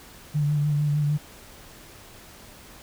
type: tone with vibrato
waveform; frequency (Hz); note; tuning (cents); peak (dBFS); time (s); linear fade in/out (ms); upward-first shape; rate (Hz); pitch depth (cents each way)
sine; 147.5; D3; +8; -20; 0.34-1.18; 20; sine; 6.6; 29
effects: pink hiss -47 dBFS RMS until 2.82 s